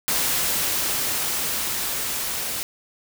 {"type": "noise with level ramp", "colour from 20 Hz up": "white", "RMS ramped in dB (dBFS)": [-22, -28], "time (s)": [0.08, 2.63], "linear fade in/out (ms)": 0, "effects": []}